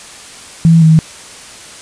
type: tone pair in turn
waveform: sine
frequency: 164.81 / 159.29 Hz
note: E3 / D#3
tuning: 0 / +41 cents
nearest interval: minor second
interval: 59 cents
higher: first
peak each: -3 dBFS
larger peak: neither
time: 0.65-0.82 / 0.82-0.99 s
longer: neither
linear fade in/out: 0 ms
effects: white hiss -33 dBFS RMS until 1.81 s + resampled to 22050 Hz